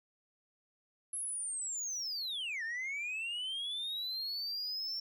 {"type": "linear two-way sweep", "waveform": "sine", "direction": "down then up", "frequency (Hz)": [11050, 1760, 5450], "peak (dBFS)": -33, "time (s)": [1.13, 5], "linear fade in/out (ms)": 5, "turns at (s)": 2.63, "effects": ["tanh soft clip ceiling -35 dBFS"]}